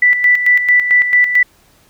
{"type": "tone with tremolo", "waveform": "sine", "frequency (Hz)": 1975, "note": "B6", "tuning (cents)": 0, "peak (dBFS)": -6, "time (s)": [0.02, 1.43], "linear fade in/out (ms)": 5, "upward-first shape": "square", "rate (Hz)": 4.5, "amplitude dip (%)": 60, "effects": ["pink hiss -51 dBFS RMS until 1.89 s"]}